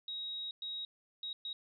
sine tone bursts at uneven times, 3800 Hz, A#7, 33 cents sharp, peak -38 dBFS, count 4, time 0.08-0.51 / 0.62-0.85 / 1.23-1.33 / 1.45-1.53 s, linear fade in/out 2 ms, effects none

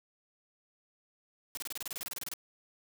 white noise bursts, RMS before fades -39 dBFS, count 16, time 1.55-2.337 s, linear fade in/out 0 ms, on 22 ms, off 29 ms, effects none

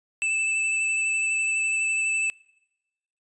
square tone with vibrato, 2637 Hz, E7, in tune, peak -23 dBFS, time 0.22-2.3 s, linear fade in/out 0 ms, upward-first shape square, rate 12 Hz, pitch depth 9 cents each way, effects noise-tail reverb RT60 1.0 s tail -26 dB re dry + resampled to 22050 Hz

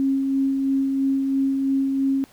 sine tone with tremolo, 270.9 Hz, C#4, 40 cents flat, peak -17 dBFS, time 0-2.24 s, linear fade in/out 0 ms, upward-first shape sine, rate 3 Hz, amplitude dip 30%, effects pink hiss -53 dBFS RMS until 2.32 s

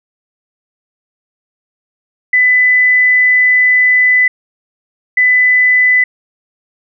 sine tone pair in turn, 2000 / 2000 Hz, B6 / B6, +21 / +21 cents, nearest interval unison, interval 0 cents, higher neither, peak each -6 dBFS, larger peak neither, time 2.33-4.28 / 5.17-6.04 s, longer first, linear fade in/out 5 ms, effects none

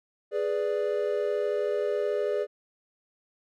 triangle chord, G# diminished, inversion none, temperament equal, 415.3 / 493.9 / 587.3 Hz, G#4 / B4 / D5, 0 / 0 / 0 cents, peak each -26 / -30 / -28 dBFS, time 0.31-2.47 s, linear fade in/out 50 ms, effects none

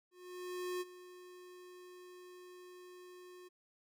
square tone with ADSR envelope, 361.2 Hz, F#4, 42 cents flat, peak -37 dBFS, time 0.11-3.49 s, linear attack 700 ms, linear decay 30 ms, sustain -16 dB, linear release 18 ms, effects none

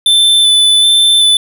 square tone with vibrato, 3520 Hz, A7, in tune, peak -6 dBFS, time 0.06-1.37 s, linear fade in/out 2 ms, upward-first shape square, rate 1.3 Hz, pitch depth 11 cents each way, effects none

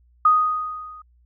sine tone with level ramp, 1244.5 Hz, D#6, in tune, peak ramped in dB -10 to -39 dBFS, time 0.25-1.02 s, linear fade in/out 5 ms, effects added 60 Hz sine -54 dBFS peak until 1.25 s

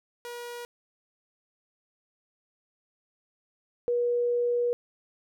sawtooth / sine tone pair in turn, 480 / 481.9 Hz, B4 / B4, -49 / -43 cents, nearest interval unison, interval 6 cents, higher second, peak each -33 / -23 dBFS, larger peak second, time 0.25-0.65 / 3.88-4.73 s, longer second, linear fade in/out 0 ms, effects none

